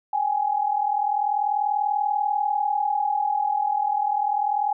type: tone pair together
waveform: sine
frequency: 797 / 837.3 Hz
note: G5 / G#5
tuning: +28 / +14 cents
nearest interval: minor second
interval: 86 cents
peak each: -25 / -22 dBFS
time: 0.13-4.73 s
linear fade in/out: 5 ms
effects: none